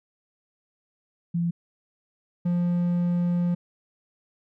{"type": "tone pair in turn", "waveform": ["sine", "triangle"], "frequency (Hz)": [170.6, 174.99], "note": ["F3", "F3"], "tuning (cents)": [-40, 4], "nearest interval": "unison", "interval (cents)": 44, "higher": "second", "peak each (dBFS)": [-22, -19], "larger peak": "second", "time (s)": [[1.34, 1.51], [2.45, 3.55]], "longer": "second", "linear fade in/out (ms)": 10, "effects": []}